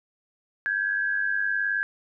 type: tone pair together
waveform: sine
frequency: 1576 / 1675.3 Hz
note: G6 / G#6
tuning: +9 / +15 cents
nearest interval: minor second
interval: 106 cents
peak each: -26 dBFS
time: 0.66-1.83 s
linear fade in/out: 0 ms
effects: none

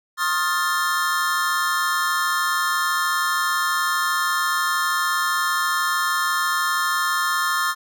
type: chord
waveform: square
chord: F dominant seventh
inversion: second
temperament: equal with one note detuned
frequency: 1071 / 1244.5 / 1396.9 / 1760 Hz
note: C6 / Eb6 / F6 / A6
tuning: +40 / 0 / 0 / 0 cents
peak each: -26 dBFS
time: 0.17-7.75 s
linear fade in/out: 50 ms
effects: none

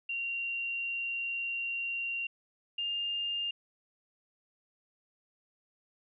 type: tone pair in turn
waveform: sine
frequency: 2761 / 2809 Hz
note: F7 / F7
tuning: -20 / +9 cents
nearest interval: unison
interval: 29 cents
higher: second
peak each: -32 / -31 dBFS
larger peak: second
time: 0.09-2.27 / 2.78-3.51 s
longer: first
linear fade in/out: 5 ms
effects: none

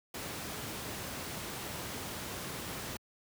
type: noise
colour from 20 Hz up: pink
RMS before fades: -40 dBFS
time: 0.14-2.97 s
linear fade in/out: 5 ms
effects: high-pass 80 Hz 12 dB/octave

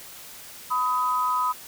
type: tone pair together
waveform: sine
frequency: 1000 / 1259.9 Hz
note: B5 / D#6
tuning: +21 / +21 cents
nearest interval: major third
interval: 400 cents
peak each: -24 dBFS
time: 0.7-1.53 s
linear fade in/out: 20 ms
effects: white hiss -43 dBFS RMS until 1.67 s

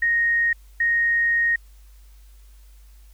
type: tone pair in turn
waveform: sine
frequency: 1864.7 / 1864.7 Hz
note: A#6 / A#6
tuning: 0 / 0 cents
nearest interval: unison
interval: 0 cents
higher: neither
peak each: -17 dBFS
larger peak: neither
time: 0.02-0.53 / 0.8-1.56 s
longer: second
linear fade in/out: 5 ms
effects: added 50 Hz sine -45 dBFS peak until 3.13 s + white hiss -60 dBFS RMS until 3.13 s

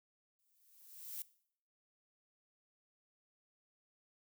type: noise with exponential growth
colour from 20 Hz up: violet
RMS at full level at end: -42 dBFS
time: 0.39-1.22 s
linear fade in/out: 0 ms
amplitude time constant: 180 ms
effects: noise-tail reverb RT60 0.6 s tail -19 dB re dry

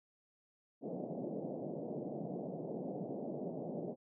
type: band-pass noise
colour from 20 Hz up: pink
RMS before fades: -42 dBFS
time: 0.81-3.96 s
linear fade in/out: 50 ms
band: 150 to 690 Hz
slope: 48 dB/octave
effects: none

